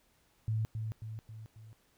sine tone with echo, 110 Hz, A2, in tune, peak -29 dBFS, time 0.48-0.65 s, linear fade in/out 0 ms, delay 270 ms, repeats 4, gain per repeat -5 dB, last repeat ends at 1.73 s, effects pink hiss -70 dBFS RMS until 1.97 s

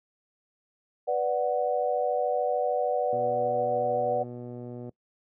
sine chord, B minor, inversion none, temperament equal, 493.9 / 587.3 / 740 Hz, B4 / D5 / F#5, 0 / 0 / 0 cents, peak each -28 dBFS, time 1.07-4.24 s, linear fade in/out 20 ms
click train, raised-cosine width 2 ms, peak -27 dBFS, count 216, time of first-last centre 3.13-4.892 s, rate 122 Hz
effects noise-tail reverb RT60 0.1 s tail -22 dB re dry + high-pass 100 Hz 12 dB/octave

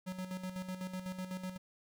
square tone with tremolo, 185 Hz, F#3, in tune, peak -38 dBFS, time 0.06-1.58 s, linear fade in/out 20 ms, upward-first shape square, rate 8 Hz, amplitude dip 60%, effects none

